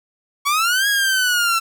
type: linear two-way sweep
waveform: sawtooth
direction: up then down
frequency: 1108.7 to 1661.2 to 1334 Hz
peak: -12 dBFS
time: 0.45-1.6 s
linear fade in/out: 20 ms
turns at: 0.88 s
effects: none